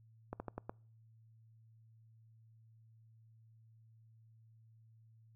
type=slowing click train; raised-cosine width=1 ms; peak=-27 dBFS; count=5; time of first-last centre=0.33-0.695 s; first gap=70 ms; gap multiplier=1.18; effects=noise-tail reverb RT60 0.5 s tail -26 dB re dry + added 112 Hz sine -61 dBFS peak until 5.35 s